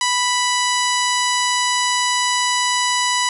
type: harmonic tone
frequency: 987.8 Hz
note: B5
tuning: in tune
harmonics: 1 / 2 / 3 / 4 / 5 / 6 / 7 / 8 / 10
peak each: -20 / -23 / -25 / -26 / -27 / -28 / -28 / -29 / -30 dBFS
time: 0.01-3.29 s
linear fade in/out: 2 ms
effects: 8-bit